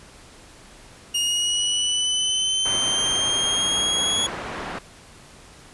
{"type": "linear sweep", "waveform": "sawtooth", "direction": "up", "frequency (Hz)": [2848, 3353], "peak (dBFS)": -17, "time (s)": [1.14, 4.27], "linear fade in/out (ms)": 10}
{"type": "low-pass noise", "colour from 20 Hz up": "white", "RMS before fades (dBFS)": -32, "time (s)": [2.65, 4.79], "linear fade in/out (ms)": 5, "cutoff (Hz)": 1500, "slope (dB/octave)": 12}
{"effects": ["pink hiss -47 dBFS RMS until 5.73 s", "resampled to 24000 Hz"]}